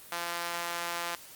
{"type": "tone with high-pass filter", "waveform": "sawtooth", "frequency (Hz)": 171.7, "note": "F3", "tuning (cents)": -29, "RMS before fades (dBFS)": -35, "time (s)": [0.12, 1.15], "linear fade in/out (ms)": 2, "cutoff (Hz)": 930, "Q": 0.92, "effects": ["white hiss -50 dBFS RMS until 1.35 s", "Opus 24 kbps"]}